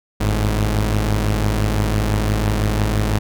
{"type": "tone pair together", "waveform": "sawtooth", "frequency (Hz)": [50.24, 106.4], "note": ["G1", "G#2"], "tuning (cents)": [43, 42], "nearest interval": "octave + minor second", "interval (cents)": 1299, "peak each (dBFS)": -15, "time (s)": [0.2, 3.19], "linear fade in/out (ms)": 10, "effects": []}